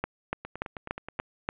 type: two click trains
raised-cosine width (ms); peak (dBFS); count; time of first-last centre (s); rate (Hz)
0.5; -22 / -13; 8 / 6; 0.45-1.192 / 0.04-1.489; 9.44 / 3.45
effects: resampled to 8000 Hz + 7-bit